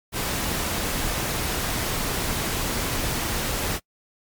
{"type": "noise", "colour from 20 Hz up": "pink", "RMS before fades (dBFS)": -26, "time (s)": [0.12, 3.8], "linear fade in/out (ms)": 50, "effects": ["noise-tail reverb RT60 0.1 s tail -25 dB re dry", "MP3 96 kbps"]}